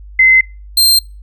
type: tone pair in turn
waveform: sine / sawtooth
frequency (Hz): 2057 / 4167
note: C7 / C8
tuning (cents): -30 / -8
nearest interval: octave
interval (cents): 1222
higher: second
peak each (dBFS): -4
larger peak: neither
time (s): 0.19-0.41 / 0.77-0.99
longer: neither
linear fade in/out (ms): 5
effects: noise-tail reverb RT60 0.3 s tail -25 dB re dry + added 50 Hz sine -31 dBFS peak until 1.22 s